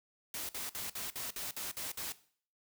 white noise bursts, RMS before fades -40 dBFS, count 9, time 0.34-2.122 s, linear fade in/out 2 ms, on 150 ms, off 54 ms, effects noise-tail reverb RT60 0.5 s tail -17 dB re dry

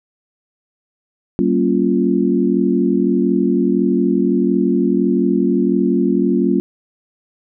sine chord, G half-diminished seventh, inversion none, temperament equal with one note detuned, 191.52 / 233.1 / 277.2 / 349.2 Hz, G3 / Bb3 / Db4 / F4, -40 / 0 / 0 / 0 cents, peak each -18 dBFS, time 1.39-6.6 s, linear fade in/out 0 ms, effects none

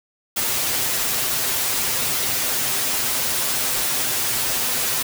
white noise with comb filter, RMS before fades -22 dBFS, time 0.36-5.03 s, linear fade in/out 10 ms, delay 7.8 ms, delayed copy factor +0.7, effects none

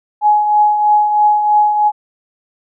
sine tone with tremolo, 840 Hz, G#5, 19 cents sharp, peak -6 dBFS, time 0.21-1.92 s, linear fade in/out 50 ms, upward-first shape triangle, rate 3.1 Hz, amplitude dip 55%, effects none

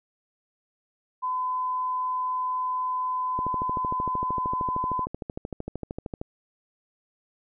sine tone, 1013 Hz, B5, 44 cents sharp, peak -25 dBFS, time 1.22-5.06 s, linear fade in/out 20 ms
click train, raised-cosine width 2 ms, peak -19 dBFS, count 38, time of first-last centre 3.39-6.214 s, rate 13.1 Hz
effects none

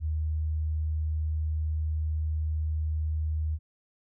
sine tone, 77.78 Hz, D#2, in tune, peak -26 dBFS, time 0-3.59 s, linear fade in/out 50 ms, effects none

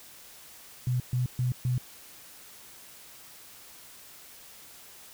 sine tone bursts, 125.2 Hz, B2, 24 cents sharp, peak -24 dBFS, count 4, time 0.87-1.78 s, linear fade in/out 2 ms, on 130 ms, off 130 ms, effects white hiss -50 dBFS RMS until 5.13 s

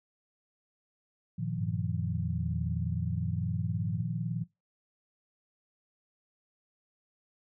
sine chord, Bb suspended fourth, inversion none, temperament just, 116.54 / 155.39 / 174.81 Hz, Bb2 / Eb3 / F3, 0 / -2 / +2 cents, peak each -35 dBFS, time 1.38-4.44 s, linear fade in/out 10 ms
sine exponential two-way sweep, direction down then up, 102.3 to 82.41 to 102.3 Hz, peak -34 dBFS, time 1.58-4.02 s, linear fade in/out 10 ms, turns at 2.59 s
effects noise-tail reverb RT60 0.2 s tail -20 dB re dry

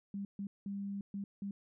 sine tone bursts at uneven times, 199.4 Hz, G3, 30 cents sharp, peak -37 dBFS, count 5, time 0.14-0.25 / 0.39-0.47 / 0.66-1.01 / 1.14-1.24 / 1.42-1.51 s, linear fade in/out 2 ms, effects none

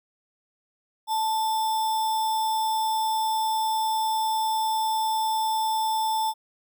sine tone with sample-and-hold, 880 Hz, A5, in tune, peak -22 dBFS, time 1.07-6.34 s, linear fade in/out 50 ms, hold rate 4410 Hz, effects none

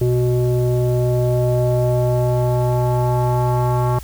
square tone with low-pass filter sweep, 123.4 Hz, B2, 1 cent flat, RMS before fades -17 dBFS, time 0.01-3.99 s, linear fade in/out 5 ms, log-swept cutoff 440 to 1000 Hz, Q 3.5, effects added 60 Hz sine -32 dBFS peak until 4.03 s + white hiss -42 dBFS RMS until 4.03 s

